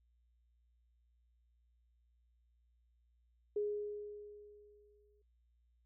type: tone with exponential decay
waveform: sine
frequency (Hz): 415.3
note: G#4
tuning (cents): 0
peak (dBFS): -32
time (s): 3.56-5.22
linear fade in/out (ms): 5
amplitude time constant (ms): 360
effects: noise-tail reverb RT60 0.1 s tail -25 dB re dry + added 59 Hz sine -70 dBFS peak until 5.85 s